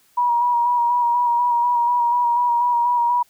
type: tone with vibrato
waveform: sine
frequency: 960 Hz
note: B5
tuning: 49 cents flat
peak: -15 dBFS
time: 0.17-3.23 s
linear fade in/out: 10 ms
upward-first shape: square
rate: 4.1 Hz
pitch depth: 22 cents each way
effects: white hiss -58 dBFS RMS until 3.29 s